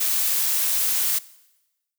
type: noise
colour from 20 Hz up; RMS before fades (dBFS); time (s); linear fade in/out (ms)
blue; -22; 0-1.19; 10
effects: noise-tail reverb RT60 1.0 s tail -20 dB re dry